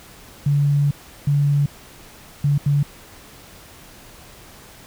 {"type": "tone bursts at uneven times", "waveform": "sine", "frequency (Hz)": 143.5, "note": "D3", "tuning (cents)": -40, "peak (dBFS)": -14, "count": 4, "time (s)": [[0.46, 0.91], [1.27, 1.66], [2.44, 2.58], [2.66, 2.83]], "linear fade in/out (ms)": 5, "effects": ["pink hiss -44 dBFS RMS until 4.86 s"]}